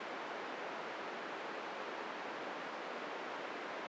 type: band-pass noise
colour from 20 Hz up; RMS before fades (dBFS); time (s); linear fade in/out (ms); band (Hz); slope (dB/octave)
pink; -44; 0-3.87; 5; 360 to 2000; 12
effects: high-pass 200 Hz 12 dB/octave + resampled to 16000 Hz